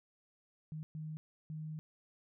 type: tone bursts at uneven times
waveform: sine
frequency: 155.56 Hz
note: D#3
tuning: in tune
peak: -40 dBFS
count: 3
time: 0.72-0.83 / 0.95-1.17 / 1.5-1.79 s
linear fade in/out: 0 ms
effects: none